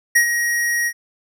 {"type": "tone with ADSR envelope", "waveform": "square", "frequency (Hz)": 1890, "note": "A#6", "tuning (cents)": 23, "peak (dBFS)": -10, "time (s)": [0.15, 0.93], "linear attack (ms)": 11, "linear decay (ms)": 91, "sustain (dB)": -8, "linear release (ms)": 61, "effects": []}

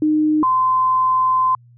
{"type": "tone pair in turn", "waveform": "sine", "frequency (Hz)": [306.7, 1031.6], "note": ["D#4", "C6"], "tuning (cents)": [-25, -25], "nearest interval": "octave + major sixth", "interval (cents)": 2100, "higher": "second", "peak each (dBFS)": -13, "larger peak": "neither", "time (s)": [[0.02, 0.43], [0.43, 1.55]], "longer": "second", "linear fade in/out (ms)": 2, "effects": ["added 120 Hz sine -45 dBFS peak until 1.77 s"]}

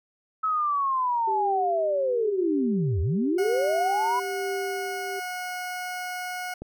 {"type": "linear two-way sweep", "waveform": "sine", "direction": "down then up", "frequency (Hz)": [1298, 74.5, 1007], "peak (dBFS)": -22, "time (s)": [0.43, 4.2], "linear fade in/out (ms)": 10, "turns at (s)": 3.01}
{"type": "tone with tremolo", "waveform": "sine", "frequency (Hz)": 392, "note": "G4", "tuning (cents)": 0, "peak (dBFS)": -27, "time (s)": [1.27, 5.2], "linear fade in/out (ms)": 10, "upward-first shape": "triangle", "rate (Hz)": 1, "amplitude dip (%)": 60}
{"type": "tone", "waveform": "20% pulse", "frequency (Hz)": 727, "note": "F#5", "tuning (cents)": -31, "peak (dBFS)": -26, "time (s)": [3.38, 6.54], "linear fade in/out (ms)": 5}
{"type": "click", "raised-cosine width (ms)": 2, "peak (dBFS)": -24, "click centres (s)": 6.62}
{"effects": []}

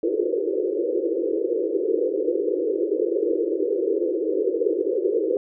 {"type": "band-pass noise", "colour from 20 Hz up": "white", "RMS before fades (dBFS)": -23, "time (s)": [0.03, 5.37], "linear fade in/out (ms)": 2, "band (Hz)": [320, 510], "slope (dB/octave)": 96, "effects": []}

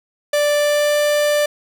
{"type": "tone with pitch glide", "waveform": "45% pulse", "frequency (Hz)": [587.3, 590.7], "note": ["D5", "D5"], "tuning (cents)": [0, 10], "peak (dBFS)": -14, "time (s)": [0.33, 1.46], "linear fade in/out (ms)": 5, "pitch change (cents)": 10, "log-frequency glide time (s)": [0.56, 0.96], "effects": []}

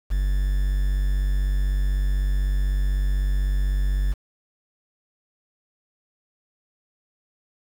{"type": "tone with quantisation", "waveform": "triangle", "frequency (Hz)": 48, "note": "G1", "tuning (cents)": -36, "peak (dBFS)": -17, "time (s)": [0.1, 4.14], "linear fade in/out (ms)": 20, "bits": 7, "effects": []}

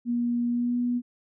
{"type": "tone with pitch glide", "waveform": "sine", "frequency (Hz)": [239.3, 243.5], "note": ["A#3", "B3"], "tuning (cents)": [46, -24], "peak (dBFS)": -23, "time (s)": [0.05, 1.02], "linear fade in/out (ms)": 50, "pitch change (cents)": 30, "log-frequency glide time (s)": [0.49, 0.77], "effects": []}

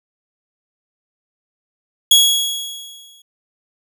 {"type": "tone with exponential decay", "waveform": "sawtooth", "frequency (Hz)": 3335, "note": "G#7", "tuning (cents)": 7, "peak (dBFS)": -3, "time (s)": [2.11, 3.22], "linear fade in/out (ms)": 5, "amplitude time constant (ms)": 240, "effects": []}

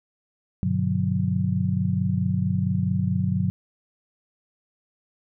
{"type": "chord", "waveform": "sine", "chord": "G major seventh", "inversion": "none", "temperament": "just", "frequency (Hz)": [98, 122.5, 147, 183.75], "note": ["G2", "B2", "D3", "F#3"], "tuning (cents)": [0, -14, 2, -12], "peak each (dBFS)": [-26, -28, -28, -24], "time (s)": [0.63, 3.5], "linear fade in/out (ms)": 0, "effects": []}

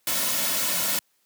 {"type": "noise with comb filter", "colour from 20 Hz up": "white", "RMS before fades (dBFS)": -25, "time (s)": [0.07, 0.99], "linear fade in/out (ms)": 2, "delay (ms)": 2.5, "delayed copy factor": -0.65, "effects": ["white hiss -68 dBFS RMS until 1.25 s", "high-pass 150 Hz 12 dB/octave"]}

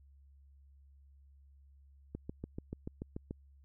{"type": "click train", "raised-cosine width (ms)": 3, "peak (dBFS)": -27, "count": 9, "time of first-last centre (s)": [2.15, 3.309], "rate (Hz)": 6.9, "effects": ["added 69 Hz sine -58 dBFS peak until 3.64 s"]}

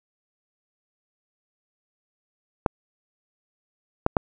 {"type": "clicks", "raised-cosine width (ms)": 1, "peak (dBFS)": -4, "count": 3, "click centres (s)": [2.662, 4.064, 4.168], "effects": []}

